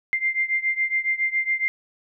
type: beating tone pair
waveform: sine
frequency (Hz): 2093 / 2100.2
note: C7 / C7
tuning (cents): 0 / +6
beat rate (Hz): 7.2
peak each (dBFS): -23 / -25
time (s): 0.13-1.68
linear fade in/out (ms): 0
effects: none